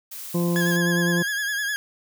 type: noise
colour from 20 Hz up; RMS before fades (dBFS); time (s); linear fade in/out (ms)
blue; -36; 0.11-0.77; 10
type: harmonic tone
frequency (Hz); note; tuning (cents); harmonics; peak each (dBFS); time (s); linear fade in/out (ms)
173; F3; -16; 1 / 2 / 3 / 4 / 5 / 6; -21 / -26 / -31 / -43 / -44 / -37; 0.34-1.23; 10
type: tone with vibrato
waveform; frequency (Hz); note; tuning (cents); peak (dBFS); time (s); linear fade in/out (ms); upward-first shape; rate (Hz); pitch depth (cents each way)
40% pulse; 1661.2; G#6; 0; -23; 0.56-1.76; 0; sine; 9.8; 52
effects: none